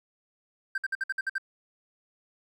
triangle tone bursts, 1568 Hz, G6, in tune, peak -24 dBFS, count 8, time 0.75-1.382 s, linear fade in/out 5 ms, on 30 ms, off 56 ms, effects tanh soft clip ceiling -20 dBFS

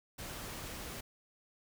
pink noise, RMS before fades -44 dBFS, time 0.18-1.01 s, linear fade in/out 10 ms, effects none

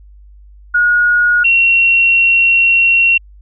sine tone pair in turn, 1445 / 2733 Hz, F#6 / F7, -41 / -38 cents, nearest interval major seventh, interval 1103 cents, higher second, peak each -8 / -7 dBFS, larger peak second, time 0.74-1.44 / 1.44-3.18 s, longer second, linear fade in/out 10 ms, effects added 50 Hz sine -37 dBFS peak until 3.41 s

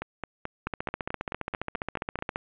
two click trains, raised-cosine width 0.5 ms, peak -17 / -15 dBFS, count 11 / 26, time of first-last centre 0.02-2.189 / 0.67-2.359 s, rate 4.61 / 14.8 Hz, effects resampled to 8000 Hz + 7-bit

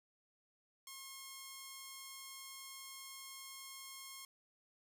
5% pulse tone, 1077 Hz, C6, 50 cents sharp, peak -37 dBFS, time 0.87-4.25 s, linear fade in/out 2 ms, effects none

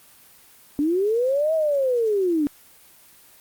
sine linear two-way sweep, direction up then down, 280.9 to 649 to 280.9 Hz, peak -18 dBFS, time 0.79-2.47 s, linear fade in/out 0 ms, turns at 1.54 s, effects white hiss -51 dBFS RMS until 3.4 s + Opus 24 kbps

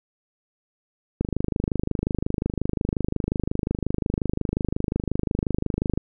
click train, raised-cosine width 3 ms, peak -10 dBFS, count 123, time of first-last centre 1.21-5.976 s, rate 25.6 Hz, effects none

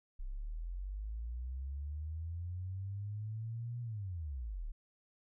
sine linear two-way sweep, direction up then down, 30.87 to 121.2 to 30.87 Hz, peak -38 dBFS, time 0.19-4.72 s, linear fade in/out 10 ms, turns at 3.81 s, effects none

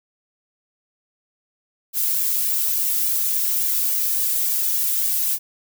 violet noise with flanger, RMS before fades -21 dBFS, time 1.93-5.39 s, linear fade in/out 50 ms, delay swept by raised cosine 1.7 to 2.36 ms, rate 3.5 Hz, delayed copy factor +0.85, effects none

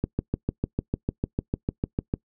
click train, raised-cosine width 3 ms, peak -11 dBFS, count 15, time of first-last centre 0.04-2.139 s, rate 6.67 Hz, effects noise-tail reverb RT60 0.1 s tail -23 dB re dry

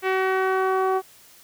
sawtooth tone with low-pass filter sweep, 378.3 Hz, F#4, 38 cents sharp, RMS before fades -22 dBFS, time 0.02-1.02 s, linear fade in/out 50 ms, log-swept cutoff 2300 to 970 Hz, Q 2, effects white hiss -51 dBFS RMS until 1.43 s

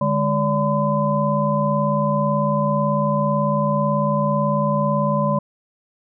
sine tone cluster, 148.2 / 206.3 / 575 / 1016 Hz, D3 / G#3 / D5 / B5, +16 / -11 / -37 / +49 cents, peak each -22 dBFS, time 0.01-5.39 s, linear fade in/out 5 ms, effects none

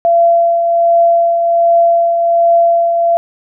sine tone with tremolo, 680 Hz, F5, 46 cents flat, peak -5 dBFS, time 0.05-3.17 s, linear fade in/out 0 ms, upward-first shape triangle, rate 1.3 Hz, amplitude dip 45%, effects none

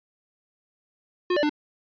square tone with pitch steps, 359.6 / 588 / 297.9 Hz, F#4 / D5 / D4, -49 / +2 / +25 cents, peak -21 dBFS, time 1.3-1.495 s, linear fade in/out 5 ms, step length 65 ms, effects resampled to 11025 Hz

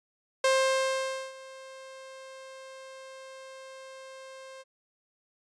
sawtooth tone with ADSR envelope, 529 Hz, C5, 19 cents sharp, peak -17 dBFS, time 0.44-4.64 s, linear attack 4 ms, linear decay 880 ms, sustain -23 dB, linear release 32 ms, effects resampled to 22050 Hz

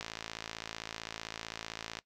click train, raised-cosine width 0.2 ms, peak -21 dBFS, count 111, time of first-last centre 0.01-1.988 s, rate 55.6 Hz, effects noise-tail reverb RT60 0.1 s tail -19 dB re dry

